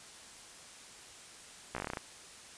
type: slowing click train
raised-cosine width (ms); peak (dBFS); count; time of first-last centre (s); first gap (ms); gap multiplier
0.5; -21; 10; 1.75-1.972; 15; 1.12
effects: white hiss -52 dBFS RMS until 2.57 s + resampled to 22050 Hz